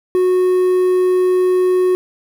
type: tone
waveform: triangle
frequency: 366.5 Hz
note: F#4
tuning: 16 cents flat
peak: -9 dBFS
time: 0.15-1.95 s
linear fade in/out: 0 ms
effects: 7-bit